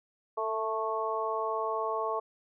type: harmonic tone with a mistuned harmonic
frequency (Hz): 220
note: A3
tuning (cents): 0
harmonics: 2 / 3 / 4 / 5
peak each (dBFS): -34 / -35 / -36 / -33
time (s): 0.37-2.2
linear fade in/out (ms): 10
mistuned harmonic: 2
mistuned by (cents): +16
effects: none